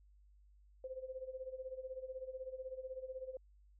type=tone with tremolo; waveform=sine; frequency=519 Hz; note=C5; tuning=14 cents flat; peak=-40 dBFS; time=0.84-3.37 s; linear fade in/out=2 ms; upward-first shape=sine; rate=16 Hz; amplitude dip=80%; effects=added 50 Hz sine -62 dBFS peak until 3.79 s